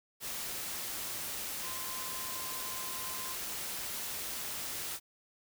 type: tone in noise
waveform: sine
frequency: 1038 Hz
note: C6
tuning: 14 cents flat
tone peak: -46 dBFS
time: 1.61-3.37 s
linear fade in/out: 50 ms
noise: white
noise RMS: -39 dBFS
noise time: 0.2-5 s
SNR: -10 dB
effects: none